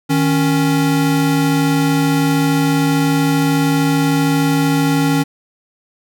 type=tone pair together; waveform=square; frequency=155.7 / 277.2 Hz; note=D#3 / C#4; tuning=+2 / 0 cents; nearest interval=minor seventh; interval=998 cents; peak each=-17 / -15 dBFS; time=0.09-5.24 s; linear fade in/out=20 ms; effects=none